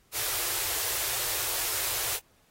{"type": "band-stop noise", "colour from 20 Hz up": "white", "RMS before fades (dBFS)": -30, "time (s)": [0.12, 2.2], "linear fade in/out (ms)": 50, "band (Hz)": [130, 320], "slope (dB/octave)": 96, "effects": ["pink hiss -65 dBFS RMS until 2.5 s", "AAC 48 kbps"]}